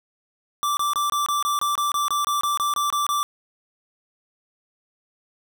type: tone bursts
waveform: square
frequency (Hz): 1170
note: D6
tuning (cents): -7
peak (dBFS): -21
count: 16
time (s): 0.63-3.23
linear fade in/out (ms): 0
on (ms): 140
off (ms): 24
effects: none